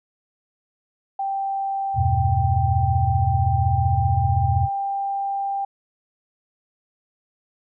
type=tone with pitch glide; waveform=sine; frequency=784 to 791.7 Hz; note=G5 to G5; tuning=0 to +17 cents; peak=-22 dBFS; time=1.19-5.65 s; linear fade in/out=5 ms; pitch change=+17 cents; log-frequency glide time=3.3-4.29 s
type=chord; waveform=sine; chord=E minor; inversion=none; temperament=equal; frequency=82.41 / 98 / 123.47 Hz; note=E2 / G2 / B2; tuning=0 / 0 / 0 cents; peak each=-22 dBFS; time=1.94-4.69 s; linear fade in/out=50 ms
effects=none